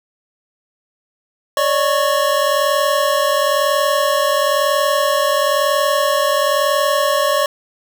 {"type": "tone cluster", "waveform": "square", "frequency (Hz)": [562, 603, 1103], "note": ["C#5", "D5", "C#6"], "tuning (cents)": [24, 46, -9], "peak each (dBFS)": -19, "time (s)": [1.57, 7.46], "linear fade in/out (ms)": 2, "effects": []}